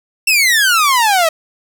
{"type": "exponential sweep", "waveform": "sawtooth", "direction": "down", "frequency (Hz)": [2720, 627], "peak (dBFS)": -6, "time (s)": [0.27, 1.29], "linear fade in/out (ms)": 5, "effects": []}